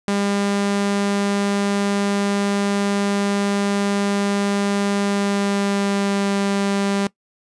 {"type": "tone with pitch glide", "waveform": "sawtooth", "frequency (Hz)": [201, 199.04], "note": ["G3", "G3"], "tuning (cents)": [44, 27], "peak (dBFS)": -14, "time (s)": [0.08, 7.07], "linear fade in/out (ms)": 0, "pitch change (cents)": -17, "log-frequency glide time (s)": [5.01, 6.32], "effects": ["noise-tail reverb RT60 0.1 s tail -21 dB re dry", "resampled to 22050 Hz"]}